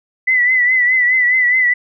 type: tone with vibrato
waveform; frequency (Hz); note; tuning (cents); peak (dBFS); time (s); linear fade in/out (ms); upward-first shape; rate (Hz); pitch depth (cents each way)
sine; 1997; B6; +19; -10; 0.27-1.74; 10; triangle; 4.8; 65
effects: none